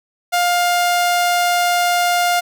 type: tone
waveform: sawtooth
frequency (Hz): 705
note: F5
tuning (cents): +16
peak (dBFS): -10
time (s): 0.32-2.41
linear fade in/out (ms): 20
effects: none